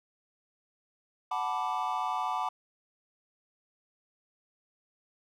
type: chord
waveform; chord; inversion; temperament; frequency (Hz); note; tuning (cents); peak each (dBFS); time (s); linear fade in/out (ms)
triangle; B minor seventh; second; equal with one note detuned; 740 / 875.4 / 987.8 / 1174.7; F#5 / A5 / B5 / D6; 0 / -9 / 0 / 0; -33; 1.31-2.49; 5
effects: none